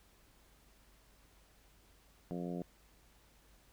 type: harmonic tone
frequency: 87.9 Hz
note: F2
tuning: 12 cents sharp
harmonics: 2 / 3 / 4 / 5 / 6 / 7 / 8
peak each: -40 / -44 / -46 / -48 / -50 / -51 / -52 dBFS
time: 2.31-2.62 s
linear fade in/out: 0 ms
effects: added 50 Hz sine -67 dBFS peak until 3.72 s + pink hiss -67 dBFS RMS until 3.72 s